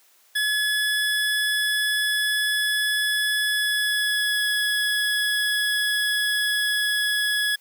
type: tone with pitch glide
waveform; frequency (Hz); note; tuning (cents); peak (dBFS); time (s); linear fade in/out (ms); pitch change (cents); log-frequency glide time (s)
25% pulse; 1702 to 1685.4; G#6 to G#6; +42 to +25; -17; 0.35-7.56; 10; -17; 3.41-4.45
effects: white hiss -58 dBFS RMS until 7.6 s + high-pass 400 Hz 12 dB/octave